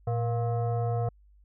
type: tone with frequency modulation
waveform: sine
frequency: 114.6 Hz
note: A#2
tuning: 29 cents flat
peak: -25 dBFS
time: 0.07-1.09 s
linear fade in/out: 5 ms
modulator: 590 Hz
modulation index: 0.8
effects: added 50 Hz sine -55 dBFS peak until 1.44 s